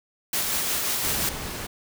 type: noise with tremolo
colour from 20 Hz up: white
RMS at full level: -25 dBFS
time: 0.33-1.29 s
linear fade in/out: 2 ms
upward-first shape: sine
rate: 5.6 Hz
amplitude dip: 25%
type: noise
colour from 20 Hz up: pink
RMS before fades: -33 dBFS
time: 1.03-1.67 s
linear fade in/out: 10 ms
effects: none